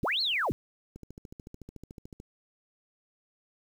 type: linear two-way sweep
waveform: sine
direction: up then down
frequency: 37.56 to 4433 to 37.56 Hz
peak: -26 dBFS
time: 0.03-0.52 s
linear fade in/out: 0 ms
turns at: 0.21 s
type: click train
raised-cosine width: 3 ms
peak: -31 dBFS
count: 18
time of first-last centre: 0.96-2.201 s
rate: 13.7 Hz
effects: 9-bit